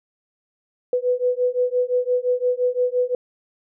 sine beating tone pair, 493.9 / 499.7 Hz, B4 / B4, 0 / +20 cents, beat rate 5.8 Hz, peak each -21 dBFS, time 0.93-3.15 s, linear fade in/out 2 ms, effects none

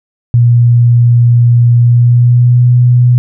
sine tone with pitch glide, 119.6 to 122.89 Hz, A#2 to B2, +45 to -8 cents, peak -3 dBFS, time 0.34-3.18 s, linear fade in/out 0 ms, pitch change +47 cents, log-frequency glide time 1.8-2.64 s, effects none

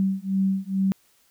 sine beating tone pair, 191.5 / 193.8 Hz, G3 / G3, -40 / -20 cents, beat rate 2.3 Hz, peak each -24 dBFS, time 0-0.92 s, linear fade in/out 0 ms, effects white hiss -62 dBFS RMS until 1.3 s

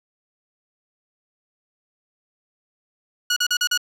15% pulse tone bursts, 1454 Hz, F#6, 31 cents flat, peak -11 dBFS, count 5, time 3.3-3.776 s, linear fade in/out 5 ms, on 64 ms, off 39 ms, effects low-pass 12000 Hz 12 dB/octave

